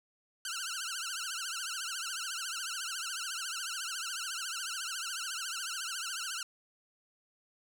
10% pulse tone with vibrato, 1444 Hz, F#6, 43 cents flat, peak -27 dBFS, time 0.45-6.43 s, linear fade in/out 2 ms, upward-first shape triangle, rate 14 Hz, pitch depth 190 cents each way, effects none

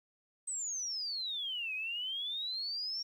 sine exponential two-way sweep, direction down then up, 8270 to 2489 to 5580 Hz, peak -35 dBFS, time 0.47-3.03 s, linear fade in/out 10 ms, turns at 1.74 s, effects 11-bit

